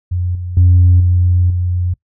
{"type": "tone with level steps", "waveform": "sine", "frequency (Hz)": 89.2, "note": "F2", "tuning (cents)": 37, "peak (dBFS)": [-14, -20, -4, -8, -13], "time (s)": [0.11, 1.94], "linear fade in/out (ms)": 10, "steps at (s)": [0.35, 0.57, 1, 1.5], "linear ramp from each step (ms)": 2, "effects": ["noise-tail reverb RT60 0.1 s tail -22 dB re dry", "tanh soft clip ceiling -2 dBFS"]}